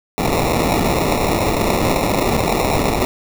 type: noise with sample-and-hold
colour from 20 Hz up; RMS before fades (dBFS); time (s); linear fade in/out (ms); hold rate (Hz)
blue; -17; 0.18-3.05; 0; 1575
effects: none